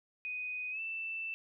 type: tone with pitch glide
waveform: sine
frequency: 2494 to 2658 Hz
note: D#7 to E7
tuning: +3 to +14 cents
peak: -36 dBFS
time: 0.25-1.34 s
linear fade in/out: 0 ms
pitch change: +111 cents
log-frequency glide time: 0.71-0.8 s
effects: none